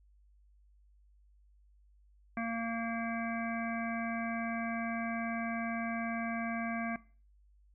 harmonic tone, 229.7 Hz, A#3, 25 cents flat, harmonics 1 / 3 / 5 / 7 / 9 / 10, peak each -35 / -40 / -42 / -43 / -45 / -45 dBFS, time 2.37-6.96 s, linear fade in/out 2 ms, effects noise-tail reverb RT60 0.4 s tail -20 dB re dry + added 50 Hz sine -61 dBFS peak until 7.74 s

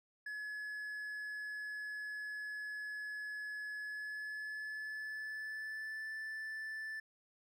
triangle tone with pitch glide, 1700 to 1757.9 Hz, G#6 to A6, +40 to -2 cents, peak -39 dBFS, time 0.26-7 s, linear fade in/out 5 ms, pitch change +58 cents, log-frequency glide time 3.8-6.11 s, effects none

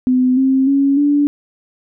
sine tone with pitch steps, 254 / 265.2 / 277 / 289.3 Hz, B3 / C4 / C#4 / D4, +49 / +23 / -1 / -26 cents, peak -10 dBFS, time 0.07-1.27 s, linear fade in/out 0 ms, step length 300 ms, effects none

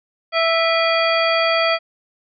harmonic tone with a mistuned harmonic, 659.3 Hz, E5, in tune, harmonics 1 / 2 / 3 / 4 / 5 / 7, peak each -18 / -21 / -23 / -24 / -25 / -26 dBFS, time 0.32-1.79 s, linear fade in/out 50 ms, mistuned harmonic 4, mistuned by -140 cents, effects none

